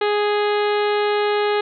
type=harmonic tone; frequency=415.3 Hz; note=G#4; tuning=in tune; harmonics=1 / 2 / 3 / 4 / 5 / 6 / 7 / 8 / 9 / 10; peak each=-18 / -24 / -28 / -30 / -32 / -34 / -35 / -36 / -37 / -38 dBFS; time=0.01-1.61 s; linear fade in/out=5 ms; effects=none